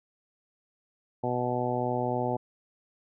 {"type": "harmonic tone", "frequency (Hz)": 123.47, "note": "B2", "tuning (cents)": 0, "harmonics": [1, 2, 3, 4, 5, 6, 7], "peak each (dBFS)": [-34, -34, -34, -34, -34, -34, -34], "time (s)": [1.23, 2.37], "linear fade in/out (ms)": 10, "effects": []}